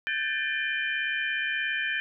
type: tone cluster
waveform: sine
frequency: 1547 / 1624 / 1766 / 2400 / 3065 Hz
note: G6 / G#6 / A6 / D7 / G7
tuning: -23 / -39 / +6 / +37 / -40 cents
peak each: -35 / -35 / -30 / -32 / -36 dBFS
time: 0.07-2 s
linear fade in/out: 0 ms
effects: none